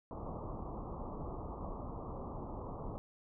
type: low-pass noise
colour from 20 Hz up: pink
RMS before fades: -43 dBFS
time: 0.11-2.98 s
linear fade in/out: 0 ms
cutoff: 1200 Hz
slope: 96 dB/octave
effects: none